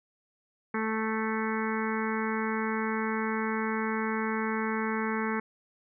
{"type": "harmonic tone", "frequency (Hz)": 220, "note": "A3", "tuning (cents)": 0, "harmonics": [1, 2, 4, 5, 6, 7, 8, 9, 10], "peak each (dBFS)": [-31, -34, -37, -38, -39, -39, -40, -41, -41], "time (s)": [0.74, 5.4], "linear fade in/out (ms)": 5, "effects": []}